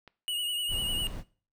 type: click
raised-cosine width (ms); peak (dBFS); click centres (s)
0.3; -32; 0.077
type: tone with vibrato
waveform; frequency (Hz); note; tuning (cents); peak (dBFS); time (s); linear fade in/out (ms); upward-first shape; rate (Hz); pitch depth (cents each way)
square; 2900; F#7; -35; -30; 0.28-1.07; 0; sine; 10; 41
type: noise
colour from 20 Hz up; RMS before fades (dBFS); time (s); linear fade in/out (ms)
brown; -36; 0.68-1.24; 50
effects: noise-tail reverb RT60 0.4 s tail -19 dB re dry